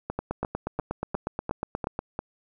two click trains, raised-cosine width 1 ms, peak -14 / -15 dBFS, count 16 / 7, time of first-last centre 0.19-1.991 / 0.1-2.191 s, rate 8.33 / 2.87 Hz, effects none

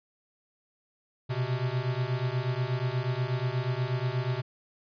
square beating tone pair, 122.5 / 130.8 Hz, B2 / C3, -14 / 0 cents, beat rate 8.3 Hz, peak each -31 dBFS, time 1.29-4.42 s, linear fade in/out 20 ms, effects resampled to 11025 Hz

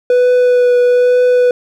triangle tone with vibrato, 493.9 Hz, B4, in tune, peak -5 dBFS, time 0.1-1.51 s, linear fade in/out 2 ms, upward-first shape triangle, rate 1.1 Hz, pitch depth 14 cents each way, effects none

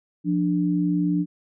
sine tone pair together, 175.17 / 294.6 Hz, F3 / D4, +6 / +6 cents, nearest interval major sixth, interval 900 cents, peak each -22 dBFS, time 0.24-1.26 s, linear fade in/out 50 ms, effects none

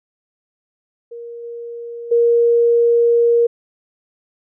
sine tone with level steps, 470 Hz, A#4, 14 cents sharp, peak -29 / -27 / -10 dBFS, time 1.11-3.47 s, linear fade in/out 10 ms, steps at 1.43 / 2.11 s, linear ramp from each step 10 ms, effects none

